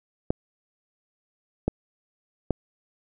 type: clicks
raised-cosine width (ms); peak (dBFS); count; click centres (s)
2; -9; 3; 0.305 / 1.68 / 2.507
effects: none